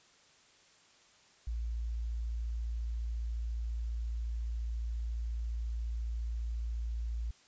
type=tone; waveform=sine; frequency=57.2 Hz; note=A#1; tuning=32 cents flat; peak=-33 dBFS; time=1.47-7.31 s; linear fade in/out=5 ms; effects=white hiss -63 dBFS RMS until 7.47 s + resampled to 16000 Hz